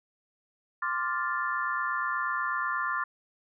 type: chord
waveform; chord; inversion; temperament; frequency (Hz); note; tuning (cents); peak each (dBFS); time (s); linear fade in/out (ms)
sine; D minor seventh; third; equal; 1046.5 / 1174.7 / 1396.9 / 1760; C6 / D6 / F6 / A6; 0 / 0 / 0 / 0; -33; 0.82-3.04; 5
effects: none